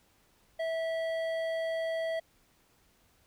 sine tone with hard clipping, 653 Hz, E5, 17 cents flat, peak -32 dBFS, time 0.59-2.2 s, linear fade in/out 10 ms, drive 10 dB, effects pink hiss -67 dBFS RMS until 3.26 s

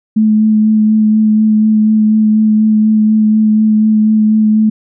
sine tone with vibrato, 215.8 Hz, A3, 33 cents flat, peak -6 dBFS, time 0.16-4.7 s, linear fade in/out 10 ms, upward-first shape sine, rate 4.1 Hz, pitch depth 14 cents each way, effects none

